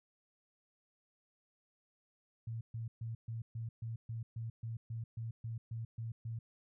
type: tone bursts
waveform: sine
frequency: 114 Hz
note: A#2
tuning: 38 cents flat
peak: -38 dBFS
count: 15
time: 2.47-6.39 s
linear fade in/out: 5 ms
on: 140 ms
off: 130 ms
effects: none